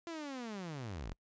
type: linear sweep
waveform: sawtooth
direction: down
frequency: 343.2 to 35.89 Hz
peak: -37 dBFS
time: 0.07-1.13 s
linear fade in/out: 0 ms
effects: noise-tail reverb RT60 0.1 s tail -25 dB re dry + resampled to 16000 Hz